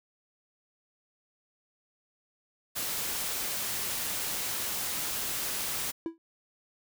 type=noise; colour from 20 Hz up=white; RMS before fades=-33 dBFS; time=2.75-5.92 s; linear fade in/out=20 ms
type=tone with exponential decay; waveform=triangle; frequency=329.9 Hz; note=E4; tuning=1 cent sharp; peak=-25 dBFS; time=6.06-6.18 s; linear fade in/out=1 ms; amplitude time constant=25 ms
effects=none